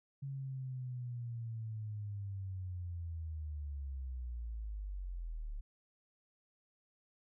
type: linear sweep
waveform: sine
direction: down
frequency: 138.59 to 35 Hz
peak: -39 dBFS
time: 0.22-5.61 s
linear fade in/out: 10 ms
effects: none